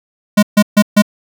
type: tone bursts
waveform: square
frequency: 207.7 Hz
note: G#3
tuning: in tune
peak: -5 dBFS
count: 4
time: 0.37-1.022 s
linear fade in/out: 10 ms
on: 58 ms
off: 140 ms
effects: none